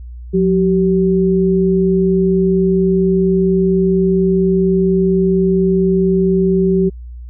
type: tone pair together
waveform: sine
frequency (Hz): 180 / 384.3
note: F#3 / G4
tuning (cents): -47 / -34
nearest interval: octave + minor second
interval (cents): 1313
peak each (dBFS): -13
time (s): 0.33-6.9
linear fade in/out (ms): 20
effects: added 60 Hz sine -28 dBFS peak until 7.29 s